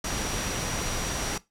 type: tone in noise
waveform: sine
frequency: 5780 Hz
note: F#8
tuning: 41 cents flat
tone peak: -36 dBFS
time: 0.04-1.38 s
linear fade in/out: 5 ms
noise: pink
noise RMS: -30 dBFS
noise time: 0.04-1.38 s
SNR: -9 dB
effects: noise-tail reverb RT60 0.2 s tail -19 dB re dry + low-pass 10000 Hz 12 dB/octave